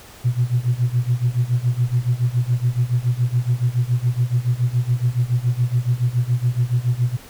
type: tone with tremolo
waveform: sine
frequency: 122.3 Hz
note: B2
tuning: 16 cents flat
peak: -12 dBFS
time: 0.24-7.17 s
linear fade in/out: 20 ms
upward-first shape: sine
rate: 7.1 Hz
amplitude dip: 90%
effects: tanh soft clip ceiling -9 dBFS + pink hiss -43 dBFS RMS until 7.29 s